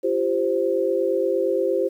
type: chord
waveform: sine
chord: F suspended second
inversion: none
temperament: equal with one note detuned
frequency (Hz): 343.4 / 392 / 523.3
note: F4 / G4 / C5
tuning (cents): -29 / 0 / 0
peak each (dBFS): -25 / -23 / -22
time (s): 0.03-1.89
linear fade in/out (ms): 20
effects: 9-bit